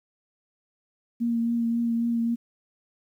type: tone with vibrato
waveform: sine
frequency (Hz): 233.1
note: A#3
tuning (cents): 0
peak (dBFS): -22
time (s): 1.2-2.36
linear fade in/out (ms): 20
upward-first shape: triangle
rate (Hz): 3.7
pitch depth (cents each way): 21
effects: 10-bit